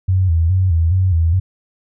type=tone with vibrato; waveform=sine; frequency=87.7 Hz; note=F2; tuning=8 cents sharp; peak=-11 dBFS; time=0.08-1.4 s; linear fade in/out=10 ms; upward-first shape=square; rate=2.4 Hz; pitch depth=110 cents each way; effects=none